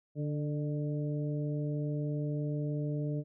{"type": "harmonic tone with a mistuned harmonic", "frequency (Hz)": 147.2, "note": "D3", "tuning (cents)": 4, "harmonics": [1, 2, 3, 4], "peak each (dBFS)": [-32, -38, -42, -44], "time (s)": [0.15, 3.24], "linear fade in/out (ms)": 50, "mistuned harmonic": 4, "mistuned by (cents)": 31, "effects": []}